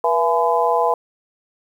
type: harmonic tone with a mistuned harmonic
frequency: 168.5 Hz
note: E3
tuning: 38 cents sharp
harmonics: 3 / 4 / 5 / 6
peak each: -20 / -20 / -20 / -20 dBFS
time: 0.04-0.94 s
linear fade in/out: 2 ms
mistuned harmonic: 3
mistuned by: -73 cents
effects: 8-bit